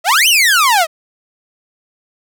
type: exponential two-way sweep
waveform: sawtooth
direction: up then down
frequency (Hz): 610 to 3136 to 610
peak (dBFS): -5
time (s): 0.04-0.87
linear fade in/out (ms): 50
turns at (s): 0.28
effects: none